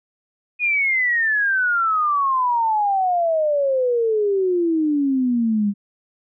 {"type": "exponential sweep", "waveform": "sine", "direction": "down", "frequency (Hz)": [2482, 198.3], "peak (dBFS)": -16, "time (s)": [0.59, 5.74], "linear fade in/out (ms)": 50, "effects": []}